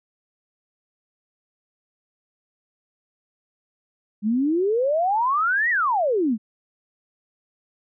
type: exponential two-way sweep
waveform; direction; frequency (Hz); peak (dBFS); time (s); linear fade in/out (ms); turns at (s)
sine; up then down; 201 to 1986 to 201; -18; 4.22-6.38; 50; 5.7
effects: none